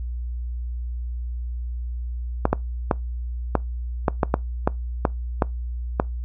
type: clicks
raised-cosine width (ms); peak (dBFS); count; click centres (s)
1; -3; 11; 2.454 / 2.53 / 2.912 / 3.553 / 4.082 / 4.232 / 4.341 / 4.675 / 5.052 / 5.422 / 5.999
effects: noise-tail reverb RT60 0.2 s tail -23 dB re dry + added 60 Hz sine -26 dBFS peak until 6.24 s